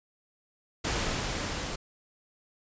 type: noise with level ramp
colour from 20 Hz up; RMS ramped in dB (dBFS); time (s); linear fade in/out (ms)
pink; -29 to -35; 0.84-1.76; 10
effects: resampled to 16000 Hz